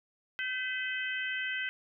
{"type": "harmonic tone with a mistuned harmonic", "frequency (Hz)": 514, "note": "C5", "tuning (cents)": -31, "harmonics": [3, 4, 5, 6], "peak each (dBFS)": [-35, -37, -39, -41], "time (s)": [0.39, 1.69], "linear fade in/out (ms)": 0, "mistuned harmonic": 4, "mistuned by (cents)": -40, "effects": []}